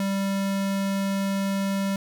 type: tone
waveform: square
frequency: 196 Hz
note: G3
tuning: in tune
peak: -24 dBFS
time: 0-1.96 s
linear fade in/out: 2 ms
effects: 11-bit